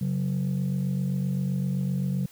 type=tone pair together; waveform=sine; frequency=137.28 / 185 Hz; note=C#3 / F#3; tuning=-16 / 0 cents; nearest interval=perfect fourth; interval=516 cents; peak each=-25 dBFS; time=0.01-2.26 s; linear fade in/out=5 ms; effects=tanh soft clip ceiling -21 dBFS + white hiss -54 dBFS RMS until 2.31 s